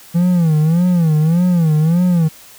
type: tone with vibrato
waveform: triangle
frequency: 166.1 Hz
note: E3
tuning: 13 cents sharp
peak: -8 dBFS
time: 0.14-2.29 s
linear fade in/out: 20 ms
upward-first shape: sine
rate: 1.7 Hz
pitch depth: 150 cents each way
effects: white hiss -41 dBFS RMS until 2.58 s